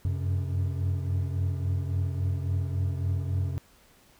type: tone cluster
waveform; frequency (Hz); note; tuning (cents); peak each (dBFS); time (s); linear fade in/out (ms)
triangle; 91.7 / 95.3 / 133.4; F#2 / G2 / C3; -15 / -48 / +34; -25 / -32 / -31; 0.05-3.58; 0
effects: pink hiss -59 dBFS RMS until 4.19 s